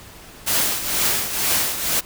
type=noise with tremolo; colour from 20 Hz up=white; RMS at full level=-18 dBFS; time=0.46-2.01 s; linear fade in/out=20 ms; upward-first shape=triangle; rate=2.1 Hz; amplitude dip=70%; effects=pink hiss -42 dBFS RMS until 2.05 s